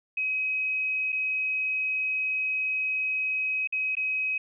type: tone with dropouts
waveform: sine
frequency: 2537 Hz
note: D#7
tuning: 33 cents sharp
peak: -25 dBFS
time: 0.17-4.38 s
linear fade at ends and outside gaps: 5 ms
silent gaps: 1.122-1.126 / 3.674-3.724 / 3.953-3.968 s
effects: none